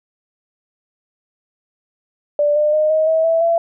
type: tone with pitch steps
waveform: sine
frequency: 587.3 / 600.7 / 614.4 / 628.4 / 642.7 / 657.3 / 672.3 Hz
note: D5 / D5 / D#5 / D#5 / E5 / E5 / E5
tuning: 0 / +39 / -22 / +17 / -44 / -5 / +34 cents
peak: -12 dBFS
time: 2.39-3.58 s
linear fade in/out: 2 ms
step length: 170 ms
effects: none